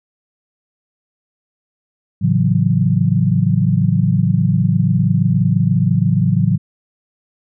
sine chord, F# minor seventh, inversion first, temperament equal with one note detuned, 110 / 138.59 / 164.81 / 184.46 Hz, A2 / C#3 / E3 / F#3, 0 / 0 / 0 / -5 cents, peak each -17 dBFS, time 2.21-6.58 s, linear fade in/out 20 ms, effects none

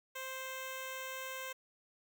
5% pulse tone with notch filter, 523.3 Hz, C5, in tune, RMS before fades -43 dBFS, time 0.15-1.53 s, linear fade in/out 10 ms, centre 4700 Hz, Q 0.87, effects none

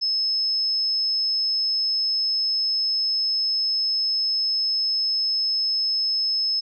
sine tone, 5200 Hz, E8, 24 cents flat, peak -20 dBFS, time 0.01-6.61 s, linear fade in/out 20 ms, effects none

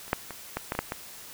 clicks, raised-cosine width 0.5 ms, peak -30 / -8 / -22 / -14 / -13 / -19 / -10 / -15 dBFS, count 8, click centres 0.08 / 0.131 / 0.307 / 0.57 / 0.721 / 0.751 / 0.79 / 0.921 s, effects white hiss -45 dBFS RMS until 1.33 s

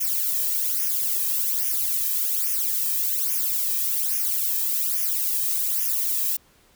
violet noise with flanger, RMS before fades -24 dBFS, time 0-6.37 s, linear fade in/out 10 ms, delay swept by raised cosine 0.24 to 1.44 ms, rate 1.2 Hz, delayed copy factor -0.85, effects pink hiss -58 dBFS RMS until 6.75 s

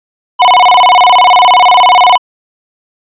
square tone with vibrato, 851 Hz, G#5, 42 cents sharp, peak -3 dBFS, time 0.39-2.18 s, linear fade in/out 20 ms, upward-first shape square, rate 17 Hz, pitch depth 270 cents each way, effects resampled to 8000 Hz

